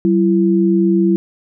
sine tone pair together, 190.8 / 336.5 Hz, G3 / E4, -47 / +36 cents, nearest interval minor seventh, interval 983 cents, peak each -13 dBFS, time 0.05-1.16 s, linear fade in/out 0 ms, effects none

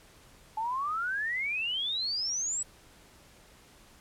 sine exponential sweep, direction up, 855 to 7960 Hz, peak -29 dBFS, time 0.57-2.63 s, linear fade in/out 5 ms, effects pink hiss -57 dBFS RMS until 4 s + low-pass 12000 Hz 12 dB/octave

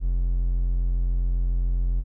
triangle tone, 43.65 Hz, F1, in tune, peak -18 dBFS, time 0-2.04 s, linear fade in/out 50 ms, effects none

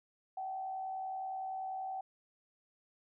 sine tone with frequency modulation, 762 Hz, G5, 49 cents flat, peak -37 dBFS, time 0.37-2.01 s, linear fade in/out 5 ms, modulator 70.5 Hz, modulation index 0.35, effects none

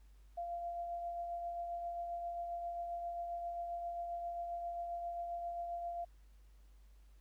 sine tone with tremolo, 691 Hz, F5, 19 cents flat, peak -37 dBFS, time 0.37-6.05 s, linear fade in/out 10 ms, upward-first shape triangle, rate 7.5 Hz, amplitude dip 35%, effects added 50 Hz sine -58 dBFS peak until 7.2 s + pink hiss -75 dBFS RMS until 7.2 s

